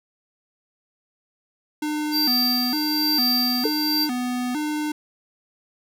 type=tone with vibrato; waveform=square; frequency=273.7 Hz; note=C#4; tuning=22 cents flat; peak=-24 dBFS; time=1.82-4.92 s; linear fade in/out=5 ms; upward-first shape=square; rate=1.1 Hz; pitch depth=170 cents each way
type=tone with tremolo; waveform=square; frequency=4689 Hz; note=D8; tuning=4 cents flat; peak=-19 dBFS; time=2.11-4.08 s; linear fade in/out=50 ms; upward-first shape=sine; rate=1.1 Hz; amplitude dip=55%
type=tone with exponential decay; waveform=sine; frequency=440 Hz; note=A4; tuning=in tune; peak=-16 dBFS; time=3.65-3.73 s; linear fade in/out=5 ms; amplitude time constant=16 ms
effects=none